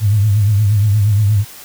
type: tone with vibrato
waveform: sine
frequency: 103.83 Hz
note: G#2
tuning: in tune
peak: -9 dBFS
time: 0-1.45 s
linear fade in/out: 50 ms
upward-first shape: triangle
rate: 8.5 Hz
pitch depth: 110 cents each way
effects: white hiss -36 dBFS RMS until 1.64 s